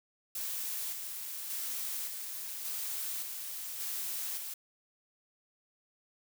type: noise with tremolo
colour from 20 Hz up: blue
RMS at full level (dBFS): -37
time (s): 0.35-4.54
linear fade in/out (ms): 5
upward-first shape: square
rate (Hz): 0.87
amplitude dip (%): 35
effects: none